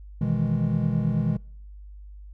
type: chord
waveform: triangle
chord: E major seventh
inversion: second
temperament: equal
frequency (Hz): 123.47 / 155.56 / 164.81 / 207.7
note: B2 / D#3 / E3 / G#3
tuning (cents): 0 / 0 / 0 / 0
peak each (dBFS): -25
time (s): 0.21-1.37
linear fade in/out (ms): 5
effects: noise-tail reverb RT60 0.6 s tail -26 dB re dry + added 50 Hz sine -40 dBFS peak until 2.33 s